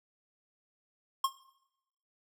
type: tone with exponential decay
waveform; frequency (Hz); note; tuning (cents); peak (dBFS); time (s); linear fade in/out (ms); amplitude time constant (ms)
square; 1075; C6; +47; -23; 1.24-1.33; 5; 18
effects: noise-tail reverb RT60 0.8 s tail -17 dB re dry